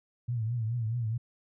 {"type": "tone with vibrato", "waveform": "sine", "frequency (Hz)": 115.4, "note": "A#2", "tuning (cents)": -17, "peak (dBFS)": -28, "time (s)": [0.28, 1.18], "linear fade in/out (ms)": 10, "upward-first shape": "triangle", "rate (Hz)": 4.7, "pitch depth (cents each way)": 130, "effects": []}